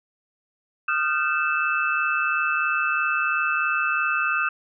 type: tone cluster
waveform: sine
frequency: 1228 / 1393 / 1536 / 2632 Hz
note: D#6 / F6 / G6 / E7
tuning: -23 / -5 / -36 / -3 cents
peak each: -26 dBFS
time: 0.88-4.49 s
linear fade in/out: 5 ms
effects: none